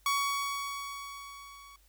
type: tone with level ramp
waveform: sawtooth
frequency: 1123 Hz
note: C#6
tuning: 22 cents sharp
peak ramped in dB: -22 to -47 dBFS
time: 0.06-1.76 s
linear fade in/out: 2 ms
effects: added 50 Hz sine -62 dBFS peak until 1.88 s + white hiss -67 dBFS RMS until 1.88 s

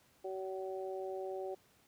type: harmonic tone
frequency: 189.5 Hz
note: F#3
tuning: 42 cents sharp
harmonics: 2 / 3 / 4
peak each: -40 / -44 / -46 dBFS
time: 0.24-1.55 s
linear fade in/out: 10 ms
effects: pink hiss -68 dBFS RMS until 1.87 s + high-pass 80 Hz 12 dB/octave

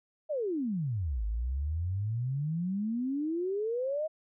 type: exponential two-way sweep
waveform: sine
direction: down then up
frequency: 641 to 51 to 641 Hz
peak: -29 dBFS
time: 0.29-4.08 s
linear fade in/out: 20 ms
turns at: 1.24 s
effects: none

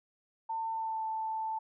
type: tone with pitch glide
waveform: sine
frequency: 898 to 882.6 Hz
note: A5 to A5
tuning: +35 to +5 cents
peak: -32 dBFS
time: 0.49-1.59 s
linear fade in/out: 10 ms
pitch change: -30 cents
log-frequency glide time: 0.71-1.03 s
effects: none

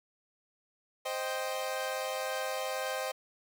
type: chord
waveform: sawtooth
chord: C minor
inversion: none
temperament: equal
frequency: 523.3 / 622.3 / 784 Hz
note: C5 / Eb5 / G5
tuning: 0 / 0 / 0 cents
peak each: -32 / -34 / -35 dBFS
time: 1.05-3.12 s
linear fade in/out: 10 ms
effects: none

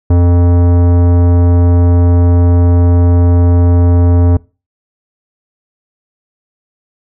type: tone with tanh clipping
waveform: sine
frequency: 87.31 Hz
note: F2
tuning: in tune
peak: -7 dBFS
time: 0.1-4.37 s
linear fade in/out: 5 ms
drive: 17 dB
effects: noise-tail reverb RT60 0.3 s tail -22 dB re dry

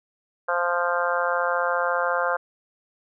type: harmonic tone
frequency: 174.61 Hz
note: F3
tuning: in tune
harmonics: 3 / 4 / 5 / 6 / 7 / 8 / 9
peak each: -26 / -29 / -31 / -29 / -30 / -28 / -30 dBFS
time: 0.48-2.37 s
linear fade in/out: 10 ms
effects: none

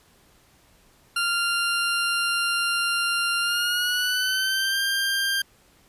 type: tone with pitch glide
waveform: 20% pulse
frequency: 1392 to 1589.8 Hz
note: F6 to G6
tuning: -6 to +24 cents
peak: -17 dBFS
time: 1.16-5.42 s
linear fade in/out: 5 ms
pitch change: +230 cents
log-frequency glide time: 3.4-4.8 s
effects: pink hiss -58 dBFS RMS until 5.88 s + resampled to 32000 Hz

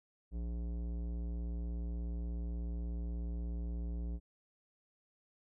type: tone with tanh clipping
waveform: sine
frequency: 58.27 Hz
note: A#1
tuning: in tune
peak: -38 dBFS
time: 0.31-4.2 s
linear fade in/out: 50 ms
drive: 15 dB
effects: none

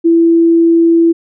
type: tone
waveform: sine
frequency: 333.5 Hz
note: E4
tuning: 20 cents sharp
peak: -5 dBFS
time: 0.04-1.13 s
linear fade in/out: 20 ms
effects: none

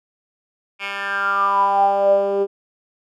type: tone with band-pass filter sweep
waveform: 10% pulse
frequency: 198.7 Hz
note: G3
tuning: 24 cents sharp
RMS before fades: -18 dBFS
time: 0.79-2.47 s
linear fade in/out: 50 ms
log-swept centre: 2300 to 410 Hz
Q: 8.9
effects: none

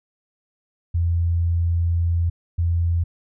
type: tone pair in turn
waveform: sine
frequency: 85 / 85 Hz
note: F2 / F2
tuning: -46 / -46 cents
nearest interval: unison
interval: 0 cents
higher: neither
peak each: -17 dBFS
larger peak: neither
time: 0.94-2.3 / 2.58-3.04 s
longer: first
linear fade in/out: 10 ms
effects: none

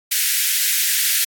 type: high-pass noise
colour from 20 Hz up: white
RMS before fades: -18 dBFS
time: 0.11-1.25 s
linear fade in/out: 10 ms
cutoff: 1600 Hz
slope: 48 dB/octave
effects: AAC 64 kbps

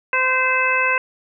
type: harmonic tone with a mistuned harmonic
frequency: 515 Hz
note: C5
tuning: 28 cents flat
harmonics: 1 / 2 / 3 / 4 / 5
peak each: -26 / -22 / -21 / -23 / -20 dBFS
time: 0.13-0.98 s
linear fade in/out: 2 ms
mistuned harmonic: 5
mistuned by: +22 cents
effects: none

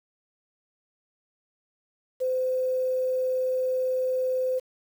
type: tone with quantisation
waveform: sine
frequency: 513 Hz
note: C5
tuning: 34 cents flat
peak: -23 dBFS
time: 2.2-4.6 s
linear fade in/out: 20 ms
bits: 8
effects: none

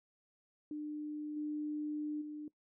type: tone with level steps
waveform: sine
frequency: 300 Hz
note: D4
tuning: 37 cents sharp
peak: -38 / -35 / -41 dBFS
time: 0.71-2.48 s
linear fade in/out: 2 ms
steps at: 1.36 / 2.21 s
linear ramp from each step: 10 ms
effects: noise-tail reverb RT60 0.1 s tail -20 dB re dry

